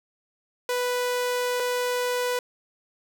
sawtooth tone pair in turn, 493.9 / 493.9 Hz, B4 / B4, 0 / 0 cents, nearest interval unison, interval 0 cents, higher neither, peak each -20 dBFS, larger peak neither, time 0.69-1.6 / 1.6-2.39 s, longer first, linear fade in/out 2 ms, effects none

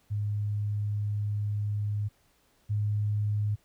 sine tone pair in turn, 103.83 / 104.49 Hz, G#2 / G#2, 0 / +11 cents, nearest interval unison, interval 11 cents, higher second, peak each -27 / -25 dBFS, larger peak second, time 0.1-2.09 / 2.69-3.56 s, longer first, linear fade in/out 20 ms, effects pink hiss -67 dBFS RMS until 3.64 s

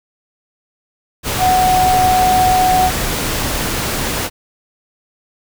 sine tone in noise, 740 Hz, F#5, in tune, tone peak -10 dBFS, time 1.38-2.91 s, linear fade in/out 50 ms, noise pink, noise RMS -19 dBFS, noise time 1.23-4.3 s, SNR +6 dB, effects none

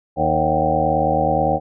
harmonic tone with a mistuned harmonic, 78 Hz, D#2, 5 cents sharp, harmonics 1 / 2 / 3 / 4 / 6 / 7 / 8 / 9 / 10, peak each -28 / -25 / -28 / -26 / -27 / -21 / -27 / -23 / -20 dBFS, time 0.16-1.6 s, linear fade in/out 50 ms, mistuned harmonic 9, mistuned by +69 cents, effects none

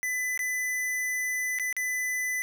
square tone with dropouts, 2003 Hz, B6, 24 cents sharp, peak -28 dBFS, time 0.03-2.42 s, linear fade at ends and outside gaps 0 ms, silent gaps 0.376-0.392 / 1.587-1.597 / 1.727-1.766 s, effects none

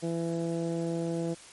15% pulse tone with low-pass filter, 167.1 Hz, E3, 24 cents sharp, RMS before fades -31 dBFS, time 0.02-1.35 s, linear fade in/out 20 ms, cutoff 530 Hz, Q 0.99, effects white hiss -50 dBFS RMS until 1.52 s + MP3 48 kbps

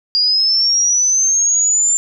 sine linear sweep, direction up, 4800 to 7270 Hz, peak -11 dBFS, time 0.15-1.97 s, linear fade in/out 0 ms, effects none

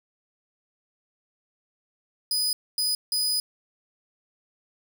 sawtooth tone bursts at uneven times, 4978 Hz, D#8, in tune, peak -20 dBFS, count 3, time 2.31-2.53 / 2.78-2.95 / 3.12-3.4 s, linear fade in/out 2 ms, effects none

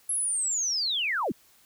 sine linear sweep, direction down, 11175 to 146.83 Hz, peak -25 dBFS, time 0.09-1.32 s, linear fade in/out 5 ms, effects white hiss -60 dBFS RMS until 1.65 s

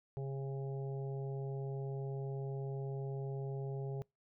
harmonic tone, 136 Hz, C#3, 33 cents flat, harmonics 1 / 3 / 4 / 5 / 6, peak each -38 / -45 / -53 / -55 / -56 dBFS, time 0.17-4.02 s, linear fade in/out 0 ms, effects noise-tail reverb RT60 0.2 s tail -25 dB re dry

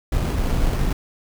brown noise with sample-and-hold, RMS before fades -20 dBFS, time 0.12-0.93 s, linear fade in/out 5 ms, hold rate 3675 Hz, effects none

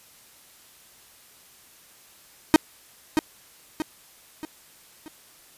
45% pulse tone with echo, 311.9 Hz, D#4, 4 cents sharp, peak -10 dBFS, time 2.54-2.56 s, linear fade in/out 0 ms, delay 630 ms, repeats 4, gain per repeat -7 dB, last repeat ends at 5.08 s, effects white hiss -53 dBFS RMS until 5.57 s + resampled to 32000 Hz

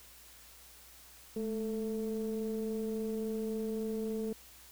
triangle ring-modulated tone, 113.6 Hz, A#2, 44 cents flat, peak -28 dBFS, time 1.36-4.33 s, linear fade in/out 5 ms, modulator 329 Hz, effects added 60 Hz sine -63 dBFS peak until 4.71 s + white hiss -56 dBFS RMS until 4.71 s

